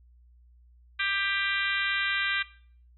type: harmonic tone with a mistuned harmonic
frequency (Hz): 395.3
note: G4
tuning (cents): +15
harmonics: 3 / 4 / 5 / 6 / 7 / 8 / 9 / 10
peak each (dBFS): -37 / -30 / -33 / -31 / -37 / -35 / -39 / -38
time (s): 0.99-2.43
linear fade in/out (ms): 10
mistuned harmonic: 10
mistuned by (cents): -27
effects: noise-tail reverb RT60 0.5 s tail -18 dB re dry + added 60 Hz sine -54 dBFS peak until 2.97 s